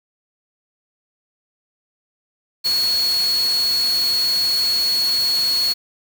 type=tone in noise; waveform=sine; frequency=4355 Hz; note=C#8; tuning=31 cents flat; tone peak=-16 dBFS; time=2.64-5.74 s; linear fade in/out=20 ms; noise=white; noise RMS=-29 dBFS; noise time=2.64-5.74 s; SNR=+10 dB; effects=none